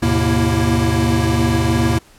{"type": "tone cluster", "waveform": "square", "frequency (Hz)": [79.3, 108, 127.6, 235.1, 331.1], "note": ["D#2", "A2", "C3", "A#3", "E4"], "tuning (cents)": [33, -32, -43, 15, 8], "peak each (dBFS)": -21, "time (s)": [0.02, 1.99], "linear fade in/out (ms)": 10, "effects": ["pink hiss -48 dBFS RMS until 2.18 s", "low-pass 12000 Hz 12 dB/octave"]}